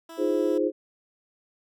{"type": "tone", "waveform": "15% pulse", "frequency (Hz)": 329.6, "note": "E4", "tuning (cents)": 0, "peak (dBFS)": -34, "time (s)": [0.09, 0.58], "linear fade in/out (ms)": 5}
{"type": "chord", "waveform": "sine", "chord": "F minor seventh", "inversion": "third", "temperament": "equal", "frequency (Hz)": [311.1, 349.2, 415.3, 523.3], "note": ["Eb4", "F4", "Ab4", "C5"], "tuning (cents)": [0, 0, 0, 0], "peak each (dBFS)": -27, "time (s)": [0.17, 0.72], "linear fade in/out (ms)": 50}
{"effects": []}